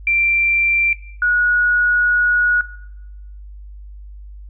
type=tone pair in turn; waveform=sine; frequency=2358 / 1456.3 Hz; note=D7 / F#6; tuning=+6 / -28 cents; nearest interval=minor sixth; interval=834 cents; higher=first; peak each=-13 dBFS; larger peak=neither; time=0.07-0.93 / 1.22-2.61 s; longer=second; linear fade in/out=2 ms; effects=noise-tail reverb RT60 0.9 s tail -18 dB re dry + added 50 Hz sine -33 dBFS peak until 4.49 s